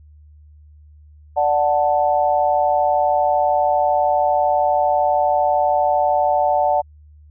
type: chord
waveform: sine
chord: D major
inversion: none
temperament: equal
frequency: 587.3 / 740 / 880 Hz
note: D5 / F#5 / A5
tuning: 0 / 0 / 0 cents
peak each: -19 / -17 / -20 dBFS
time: 1.36-6.82 s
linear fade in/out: 20 ms
effects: added 75 Hz sine -43 dBFS peak until 7.3 s